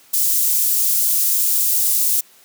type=high-pass noise; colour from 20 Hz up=white; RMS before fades=-17 dBFS; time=0.13-2.21 s; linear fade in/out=10 ms; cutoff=8000 Hz; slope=12 dB/octave; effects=white hiss -50 dBFS RMS until 2.44 s + high-pass 150 Hz 12 dB/octave